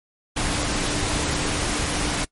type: tone in noise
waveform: sine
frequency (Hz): 297.2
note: D4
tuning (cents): +21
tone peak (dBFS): -32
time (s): 0.36-2.25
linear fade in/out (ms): 10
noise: pink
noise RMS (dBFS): -24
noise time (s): 0.36-2.25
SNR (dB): -11
effects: noise-tail reverb RT60 0.1 s tail -22 dB re dry + MP3 48 kbps